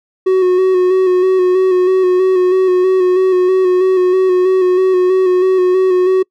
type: tone with vibrato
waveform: triangle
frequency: 370 Hz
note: F#4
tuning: in tune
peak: -6 dBFS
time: 0.26-6.23 s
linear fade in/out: 10 ms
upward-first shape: square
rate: 3.1 Hz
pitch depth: 26 cents each way
effects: noise-tail reverb RT60 0.1 s tail -26 dB re dry